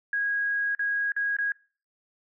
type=tone with dropouts; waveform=sine; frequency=1646 Hz; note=G#6; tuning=16 cents flat; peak=-24 dBFS; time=0.13-1.52 s; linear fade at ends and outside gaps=2 ms; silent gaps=0.75-0.793 / 1.12-1.164 / 1.367-1.386 s; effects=noise-tail reverb RT60 0.4 s tail -23 dB re dry